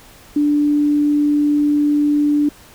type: tone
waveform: sine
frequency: 293.7 Hz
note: D4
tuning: in tune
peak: -12 dBFS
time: 0.36-2.49 s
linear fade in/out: 5 ms
effects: pink hiss -44 dBFS RMS until 2.74 s